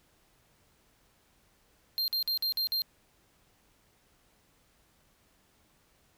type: tone bursts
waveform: square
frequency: 4186 Hz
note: C8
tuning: in tune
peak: -28 dBFS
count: 6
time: 1.98-2.819 s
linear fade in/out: 0 ms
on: 99 ms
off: 49 ms
effects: pink hiss -67 dBFS RMS until 6.17 s